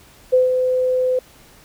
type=tone with ADSR envelope; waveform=sine; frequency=509 Hz; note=C5; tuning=48 cents flat; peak=-9 dBFS; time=0.32-1.19 s; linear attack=18 ms; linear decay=150 ms; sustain=-6 dB; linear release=3 ms; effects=pink hiss -48 dBFS RMS until 1.64 s